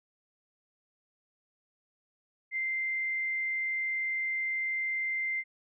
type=tone; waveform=sine; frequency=2087 Hz; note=C7; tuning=5 cents flat; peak=-29 dBFS; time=2.51-5.44 s; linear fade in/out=50 ms; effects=none